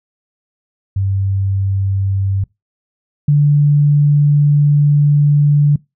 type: tone pair in turn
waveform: sine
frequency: 97.4 / 145.94 Hz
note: G2 / D3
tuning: -11 / -11 cents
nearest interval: perfect fifth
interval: 700 cents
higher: second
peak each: -13 / -7 dBFS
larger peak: second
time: 0.96-2.44 / 3.28-5.76 s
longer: second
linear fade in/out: 5 ms
effects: noise-tail reverb RT60 0.2 s tail -23 dB re dry